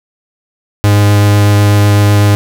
45% pulse tone with vibrato, 102.8 Hz, G#2, 17 cents flat, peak -5 dBFS, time 0.84-2.35 s, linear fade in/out 0 ms, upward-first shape triangle, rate 8 Hz, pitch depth 11 cents each way, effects none

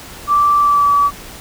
sine tone with pitch glide, 1168 to 1146.6 Hz, D6 to D6, -10 to -42 cents, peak -9 dBFS, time 0.27-1.11 s, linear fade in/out 50 ms, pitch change -32 cents, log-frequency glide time 0.58-0.92 s, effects pink hiss -34 dBFS RMS until 1.4 s

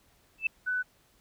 sine tone with exponential growth, 2637 Hz, E7, in tune, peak -20 dBFS, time 0.38-0.47 s, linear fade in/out 5 ms, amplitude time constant 18 ms
sine tone, 1496 Hz, F#6, 19 cents sharp, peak -27 dBFS, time 0.66-0.83 s, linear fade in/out 20 ms
effects pink hiss -65 dBFS RMS until 1.2 s

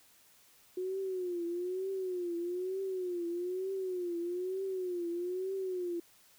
sine tone with vibrato, 363 Hz, F#4, 33 cents flat, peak -33 dBFS, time 0.77-6 s, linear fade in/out 5 ms, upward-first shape triangle, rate 1.1 Hz, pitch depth 120 cents each way, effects white hiss -63 dBFS RMS until 6.38 s

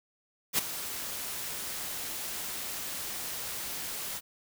white noise with ADSR envelope, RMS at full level -24 dBFS, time 0.53-4.21 s, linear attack 53 ms, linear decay 14 ms, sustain -13 dB, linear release 41 ms, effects none

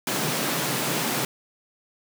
pink high-pass noise, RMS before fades -26 dBFS, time 0.07-1.25 s, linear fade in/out 2 ms, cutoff 120 Hz, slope 96 dB/octave, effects none

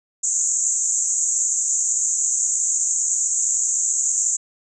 pink band-pass noise, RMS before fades -21 dBFS, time 0.23-4.37 s, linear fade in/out 10 ms, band 6600 to 7600 Hz, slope 96 dB/octave, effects none

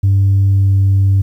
sine tone with pitch glide, 98 to 97.44 Hz, G2 to G2, 0 to -10 cents, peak -6 dBFS, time 0.03-1.22 s, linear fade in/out 10 ms, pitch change -10 cents, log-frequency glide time 0.49-0.75 s, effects tanh soft clip ceiling -6 dBFS + 8-bit

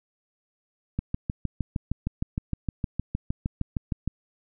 click train, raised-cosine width 5 ms, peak -14 dBFS, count 21, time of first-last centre 0.99-4.076 s, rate 6.48 Hz, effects none

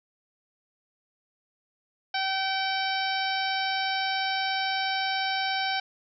harmonic tone, 769 Hz, G5, 33 cents flat, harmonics 1 / 2 / 3 / 4 / 5 / 6 / 7, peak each -29 / -32 / -34 / -35 / -36 / -37 / -37 dBFS, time 2.14-5.8 s, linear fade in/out 5 ms, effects none

